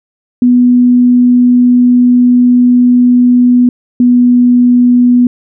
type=tone pair in turn; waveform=sine; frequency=246.2 / 245.2 Hz; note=B3 / B3; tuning=-5 / -12 cents; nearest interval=unison; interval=7 cents; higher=first; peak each=-3 dBFS; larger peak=neither; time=0.42-3.69 / 4-5.27 s; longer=first; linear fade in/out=2 ms; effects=none